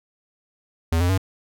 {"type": "tone with pitch steps", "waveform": "square", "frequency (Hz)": [82.5, 88.42, 94.77], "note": ["E2", "F2", "F#2"], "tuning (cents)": [2, 22, 42], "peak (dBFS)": -18, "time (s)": [0.92, 1.178], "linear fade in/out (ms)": 5, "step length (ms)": 86, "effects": []}